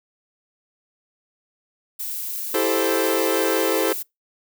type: noise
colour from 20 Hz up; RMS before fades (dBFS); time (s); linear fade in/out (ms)
violet; -29; 1.99-4.03; 10
type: chord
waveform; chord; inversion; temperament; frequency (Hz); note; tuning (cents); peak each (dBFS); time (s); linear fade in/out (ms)
40% pulse; A minor seventh; second; equal with one note detuned; 329.6 / 392 / 437.7 / 523.3; E4 / G4 / A4 / C5; 0 / 0 / -9 / 0; -24 / -25 / -23 / -24; 2.54-3.93; 5
effects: noise-tail reverb RT60 0.2 s tail -25 dB re dry